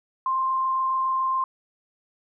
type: tone with frequency modulation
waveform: sine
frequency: 1051 Hz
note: C6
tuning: 7 cents sharp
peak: -21 dBFS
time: 0.26-1.44 s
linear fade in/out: 2 ms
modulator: 27.2 Hz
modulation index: 0.34
effects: none